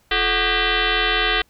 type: tone with frequency modulation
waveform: sine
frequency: 740 Hz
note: F#5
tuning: in tune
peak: -16 dBFS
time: 0.11-1.42 s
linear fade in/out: 5 ms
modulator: 391 Hz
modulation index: 7.6
effects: pink hiss -60 dBFS RMS until 1.49 s